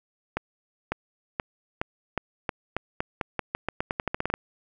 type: accelerating click train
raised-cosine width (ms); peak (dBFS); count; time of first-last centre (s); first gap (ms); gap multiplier
0.5; -11; 21; 0.37-4.34; 550; 0.87
effects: none